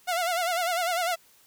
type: tone with vibrato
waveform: sawtooth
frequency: 698.5 Hz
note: F5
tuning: in tune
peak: -21 dBFS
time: 0.07-1.16 s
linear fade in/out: 20 ms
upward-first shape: sine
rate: 10 Hz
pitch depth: 94 cents each way
effects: white hiss -59 dBFS RMS until 1.46 s